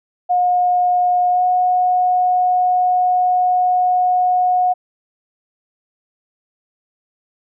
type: tone with pitch glide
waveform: sine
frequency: 719 to 727.8 Hz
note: F#5 to F#5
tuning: -50 to -29 cents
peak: -12 dBFS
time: 0.29-4.74 s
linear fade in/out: 20 ms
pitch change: +21 cents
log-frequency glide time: 1.3-1.43 s
effects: none